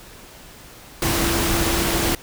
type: tone in noise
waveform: sine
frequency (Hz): 335.7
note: E4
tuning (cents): +32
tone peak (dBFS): -25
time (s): 1.02-2.15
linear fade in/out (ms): 2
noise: pink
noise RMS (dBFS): -21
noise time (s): 1.02-2.15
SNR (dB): -7
effects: pink hiss -43 dBFS RMS until 2.22 s